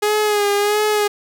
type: tone with vibrato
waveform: sawtooth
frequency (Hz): 415.3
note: G#4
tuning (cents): 0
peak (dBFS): -11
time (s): 0.02-1.08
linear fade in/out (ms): 10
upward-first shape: sine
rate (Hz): 1.5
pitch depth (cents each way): 41
effects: none